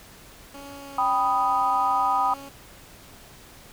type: tone with vibrato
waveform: 15% pulse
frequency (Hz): 278.6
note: C#4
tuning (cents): +9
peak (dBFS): -33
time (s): 0.54-2.49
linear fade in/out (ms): 5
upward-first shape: sine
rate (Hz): 1.5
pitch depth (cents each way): 12
type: chord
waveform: sine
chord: G augmented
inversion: none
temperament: equal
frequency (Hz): 784 / 987.8 / 1244.5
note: G5 / B5 / D#6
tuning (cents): 0 / 0 / 0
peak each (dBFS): -24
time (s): 0.98-2.34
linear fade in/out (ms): 5
effects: pink hiss -48 dBFS RMS until 3.72 s